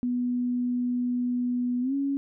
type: tone with pitch glide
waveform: sine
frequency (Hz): 245.9 to 277.6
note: B3 to C#4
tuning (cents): -7 to +3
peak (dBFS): -24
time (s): 0.03-2.17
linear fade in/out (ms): 0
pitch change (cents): +210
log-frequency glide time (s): 1.81-1.94
effects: none